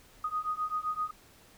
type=beating tone pair; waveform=sine; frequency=1240 / 1247.7 Hz; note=D#6 / D#6; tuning=-6 / +4 cents; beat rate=7.7 Hz; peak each=-34 / -33 dBFS; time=0.24-1.11 s; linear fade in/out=5 ms; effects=pink hiss -58 dBFS RMS until 1.57 s